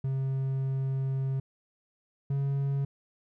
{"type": "tone pair in turn", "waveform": "triangle", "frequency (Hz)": [134, 138.65], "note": ["C3", "C#3"], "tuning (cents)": [42, 1], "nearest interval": "minor second", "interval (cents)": 59, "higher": "second", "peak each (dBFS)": [-25, -24], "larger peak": "second", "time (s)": [[0.04, 1.4], [2.3, 2.85]], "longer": "first", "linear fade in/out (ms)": 5, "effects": []}